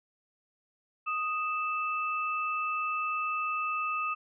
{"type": "tone pair together", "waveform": "sine", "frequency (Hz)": [1244.5, 2637], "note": ["D#6", "E7"], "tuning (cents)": [0, 0], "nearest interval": "octave + minor second", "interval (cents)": 1300, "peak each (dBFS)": [-30, -34], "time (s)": [1.06, 4.15], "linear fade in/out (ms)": 20, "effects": []}